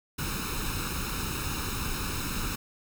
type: noise with comb filter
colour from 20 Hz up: pink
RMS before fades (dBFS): -32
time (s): 0.18-2.56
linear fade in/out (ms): 10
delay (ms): 0.76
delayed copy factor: +0.75
effects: none